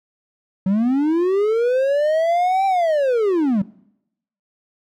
triangle linear two-way sweep, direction up then down, 182.8 to 786 to 182.8 Hz, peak -13 dBFS, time 0.66-3.62 s, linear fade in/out 5 ms, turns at 2.66 s, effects noise-tail reverb RT60 0.8 s tail -22 dB re dry

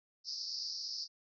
white band-pass noise, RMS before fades -41 dBFS, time 0.24-1.08 s, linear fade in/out 50 ms, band 4500 to 5400 Hz, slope 96 dB/octave, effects none

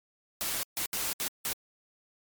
white noise bursts at uneven times, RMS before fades -32 dBFS, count 5, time 0.41-0.63 / 0.77-0.86 / 0.93-1.13 / 1.2-1.28 / 1.45-1.53 s, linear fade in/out 0 ms, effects MP3 96 kbps

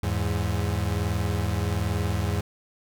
35% pulse tone pair together, 81.97 / 103.2 Hz, E2 / G#2, -9 / -10 cents, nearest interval major third, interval 399 cents, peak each -25 dBFS, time 0.03-2.41 s, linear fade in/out 5 ms, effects none

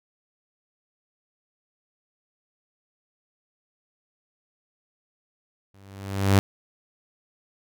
sawtooth tone with exponential growth, 98 Hz, G2, in tune, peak -9 dBFS, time 5.74-6.39 s, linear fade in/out 0 ms, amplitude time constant 140 ms, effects none

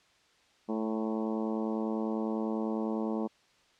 harmonic tone with a mistuned harmonic, 110 Hz, A2, in tune, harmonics 2 / 3 / 4 / 5 / 6 / 7 / 8 / 9 / 10, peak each -32 / -36 / -38 / -41 / -45 / -45 / -45 / -48 / -50 dBFS, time 0.68-3.28 s, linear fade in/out 20 ms, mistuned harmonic 8, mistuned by +16 cents, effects white hiss -65 dBFS RMS until 3.79 s + low-pass 5000 Hz 12 dB/octave

